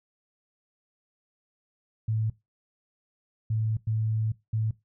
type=tone bursts at uneven times; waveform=sine; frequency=110 Hz; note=A2; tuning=in tune; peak=-24 dBFS; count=4; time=2.08-2.3 / 3.5-3.77 / 3.87-4.32 / 4.53-4.71 s; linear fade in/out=5 ms; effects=noise-tail reverb RT60 0.2 s tail -19 dB re dry